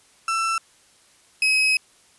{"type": "tone pair in turn", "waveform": "35% pulse", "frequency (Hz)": [1335, 2549], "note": ["E6", "D#7"], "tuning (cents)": [22, 41], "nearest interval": "major seventh", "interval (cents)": 1119, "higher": "second", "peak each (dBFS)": [-19, -15], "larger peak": "second", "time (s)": [[0.28, 0.58], [1.42, 1.77]], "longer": "second", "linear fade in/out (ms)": 2, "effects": ["white hiss -56 dBFS RMS until 2.18 s", "resampled to 24000 Hz"]}